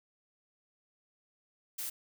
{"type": "noise", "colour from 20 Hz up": "blue", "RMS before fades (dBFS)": -38, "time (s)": [1.78, 1.9], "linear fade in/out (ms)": 10, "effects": []}